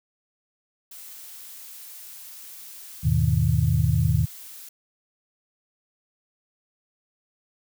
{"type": "noise", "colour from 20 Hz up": "blue", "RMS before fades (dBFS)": -42, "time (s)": [0.91, 4.69], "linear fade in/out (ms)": 5}
{"type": "chord", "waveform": "sine", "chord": "E major seventh", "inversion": "none", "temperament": "equal with one note detuned", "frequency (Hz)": [80.57, 103.83, 123.47, 155.56], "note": ["E2", "G#2", "B2", "D#3"], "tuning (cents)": [-39, 0, 0, 0], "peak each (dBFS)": [-24, -24, -23, -23], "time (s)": [3.03, 4.26], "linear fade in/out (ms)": 20}
{"effects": []}